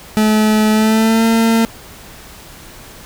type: tone with pitch glide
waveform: 40% pulse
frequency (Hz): 215.3 to 226.7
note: A3 to A#3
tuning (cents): -37 to -48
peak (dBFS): -9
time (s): 0.17-1.65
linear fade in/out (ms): 0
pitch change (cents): +89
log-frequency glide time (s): 0.71-1.25
effects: pink hiss -37 dBFS RMS until 3.05 s